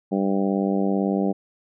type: harmonic tone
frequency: 98 Hz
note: G2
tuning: in tune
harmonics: 2 / 3 / 4 / 5 / 6 / 7 / 8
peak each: -22 / -26 / -28 / -30 / -32 / -33 / -34 dBFS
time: 0.11-1.33 s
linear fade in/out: 20 ms
effects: none